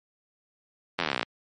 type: slowing click train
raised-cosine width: 0.3 ms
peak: -9 dBFS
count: 18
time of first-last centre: 0.99-1.229 s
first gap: 11 ms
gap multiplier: 1.03
effects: high-pass 150 Hz 12 dB/octave + MP3 48 kbps